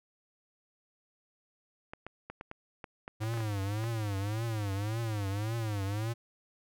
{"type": "clicks", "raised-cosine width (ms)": 0.5, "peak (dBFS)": -26, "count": 12, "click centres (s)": [1.935, 2.066, 2.3, 2.411, 2.514, 2.842, 3.079, 3.235, 3.339, 3.375, 3.405, 3.84]}
{"type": "tone with vibrato", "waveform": "square", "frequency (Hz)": 106.2, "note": "G#2", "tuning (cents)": 39, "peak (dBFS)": -32, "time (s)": [3.2, 6.14], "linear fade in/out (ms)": 20, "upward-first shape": "triangle", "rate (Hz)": 1.8, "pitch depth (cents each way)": 180}
{"effects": []}